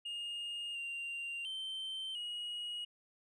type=tone with pitch steps; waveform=sine; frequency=2840 / 2777 / 3106 / 2895 Hz; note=F7 / F7 / G7 / F#7; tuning=+28 / -10 / -17 / -38 cents; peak=-36 dBFS; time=0.05-2.85 s; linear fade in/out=10 ms; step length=700 ms; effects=tanh soft clip ceiling -38 dBFS